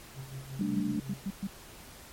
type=tone with tremolo; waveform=triangle; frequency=134 Hz; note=C3; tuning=42 cents sharp; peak=-35 dBFS; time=0.14-1.23 s; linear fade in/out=50 ms; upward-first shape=sine; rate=5.5 Hz; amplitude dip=75%
type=tone bursts; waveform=sine; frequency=196 Hz; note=G3; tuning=in tune; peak=-30 dBFS; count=6; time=0.59-1.472 s; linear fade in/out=5 ms; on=47 ms; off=120 ms
type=chord; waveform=sine; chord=G suspended second; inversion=none; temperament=equal; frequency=196 / 220 / 293.7 Hz; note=G3 / A3 / D4; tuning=0 / 0 / 0 cents; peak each=-33 dBFS; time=0.61-1 s; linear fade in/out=2 ms
effects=pink hiss -50 dBFS RMS until 2.12 s + MP3 64 kbps